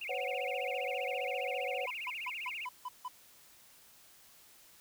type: tone with vibrato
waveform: sine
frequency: 2443 Hz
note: D#7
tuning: 32 cents flat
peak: -38 dBFS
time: 0.01-2.66 s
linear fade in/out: 5 ms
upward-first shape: sine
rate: 15 Hz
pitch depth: 260 cents each way
type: chord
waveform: sine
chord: B suspended second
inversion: none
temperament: equal with one note detuned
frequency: 505.7 / 554.4 / 740 Hz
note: B4 / C#5 / F#5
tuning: +41 / 0 / 0 cents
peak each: -39 dBFS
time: 0.09-1.86 s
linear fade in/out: 5 ms
type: tone bursts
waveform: triangle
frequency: 1000 Hz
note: B5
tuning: 21 cents sharp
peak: -35 dBFS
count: 7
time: 1.87-3.082 s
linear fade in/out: 5 ms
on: 36 ms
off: 160 ms
effects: white hiss -60 dBFS RMS until 4.8 s